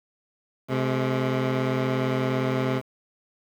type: tone pair together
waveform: 15% pulse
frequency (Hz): 129.9 / 213.5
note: C3 / G#3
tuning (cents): -12 / +48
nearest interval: major sixth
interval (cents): 860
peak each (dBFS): -17 / -23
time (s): 0.68-2.82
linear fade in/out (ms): 50
effects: low-pass 3000 Hz 12 dB/octave + 8-bit